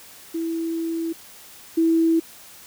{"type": "tone pair in turn", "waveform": "sine", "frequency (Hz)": [329.5, 327.8], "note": ["E4", "E4"], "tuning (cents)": [-1, -10], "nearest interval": "unison", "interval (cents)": 9, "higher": "first", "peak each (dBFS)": [-23, -15], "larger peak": "second", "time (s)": [[0.34, 1.13], [1.77, 2.2]], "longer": "first", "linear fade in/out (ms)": 10, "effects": ["white hiss -45 dBFS RMS until 2.66 s"]}